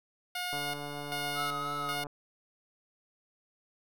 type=tone with tremolo; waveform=10% pulse; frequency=718 Hz; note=F5; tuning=48 cents sharp; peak=-25 dBFS; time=0.35-2.04 s; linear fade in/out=5 ms; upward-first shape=square; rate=1.3 Hz; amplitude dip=65%
type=click train; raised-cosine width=1 ms; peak=-28 dBFS; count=224; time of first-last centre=0.53-2.068 s; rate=145 Hz
type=tone with vibrato; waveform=triangle; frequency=1284 Hz; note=E6; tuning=46 cents flat; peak=-32 dBFS; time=1.34-1.96 s; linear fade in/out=50 ms; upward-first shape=triangle; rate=3.1 Hz; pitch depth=35 cents each way
effects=none